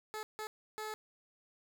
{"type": "tone bursts at uneven times", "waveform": "15% pulse", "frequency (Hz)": 430.7, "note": "A4", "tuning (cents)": -37, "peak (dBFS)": -33, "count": 3, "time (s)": [[0.14, 0.23], [0.39, 0.47], [0.78, 0.94]], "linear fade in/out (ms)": 0, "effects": []}